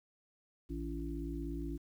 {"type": "harmonic tone with a mistuned harmonic", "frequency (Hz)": 56.5, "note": "A1", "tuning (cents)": 47, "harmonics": [1, 3, 5, 6], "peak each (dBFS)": [-40, -46, -42, -44], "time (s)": [0.69, 1.78], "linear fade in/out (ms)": 20, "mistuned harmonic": 3, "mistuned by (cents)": -120, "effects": ["11-bit"]}